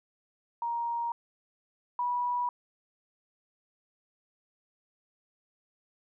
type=tone pair in turn; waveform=sine; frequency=939 / 975.4 Hz; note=A#5 / B5; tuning=+12 / -22 cents; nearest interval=minor second; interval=66 cents; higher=second; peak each=-29 / -27 dBFS; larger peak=second; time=0.62-1.12 / 1.99-2.49 s; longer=neither; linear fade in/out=2 ms; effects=none